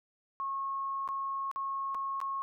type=tone with dropouts; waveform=sine; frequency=1090 Hz; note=C#6; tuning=29 cents flat; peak=-32 dBFS; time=0.4-2.42 s; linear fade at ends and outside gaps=0 ms; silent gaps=1.077-1.088 / 1.514-1.56 / 1.946-1.95 / 2.203-2.214 s; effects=none